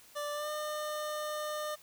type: tone with pitch glide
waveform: 25% pulse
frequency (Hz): 587.3 to 604.9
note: D5 to D#5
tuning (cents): 0 to -49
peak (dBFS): -31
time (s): 0.15-1.76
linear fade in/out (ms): 20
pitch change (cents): +51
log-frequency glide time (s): 0.33-0.5
effects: white hiss -58 dBFS RMS until 1.82 s